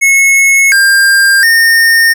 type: tone with pitch steps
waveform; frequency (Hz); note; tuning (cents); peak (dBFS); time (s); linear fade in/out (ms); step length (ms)
square; 2185 / 1598 / 1830; C#7 / G6 / A#6; -26 / +33 / -32; -5; 0.01-2.14; 20; 710
effects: none